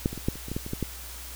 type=clicks; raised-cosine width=3 ms; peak=-10 / -22 / -23 / -11 / -27 / -25 / -19 / -16 / -23 / -16 / -14 dBFS; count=11; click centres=0.059 / 0.13 / 0.177 / 0.285 / 0.356 / 0.484 / 0.516 / 0.565 / 0.664 / 0.734 / 0.827 s; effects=added 61 Hz sine -42 dBFS peak until 1.35 s + white hiss -42 dBFS RMS until 1.35 s